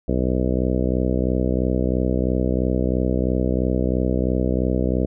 harmonic tone, 63 Hz, B1, 35 cents sharp, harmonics 1 / 2 / 3 / 4 / 5 / 6 / 7 / 8 / 9 / 10, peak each -23 / -27 / -25 / -26 / -27 / -31 / -29 / -29 / -33 / -34 dBFS, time 0.08-5.06 s, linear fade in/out 5 ms, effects none

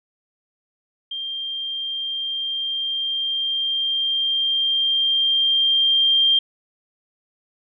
sine tone with level ramp, 3185 Hz, G7, 27 cents sharp, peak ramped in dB -26 to -13 dBFS, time 1.11-6.39 s, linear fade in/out 5 ms, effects none

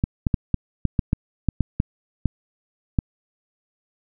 clicks, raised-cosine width 5 ms, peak -6 dBFS, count 12, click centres 0.039 / 0.268 / 0.342 / 0.543 / 0.853 / 0.992 / 1.131 / 1.487 / 1.607 / 1.801 / 2.257 / 2.988 s, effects none

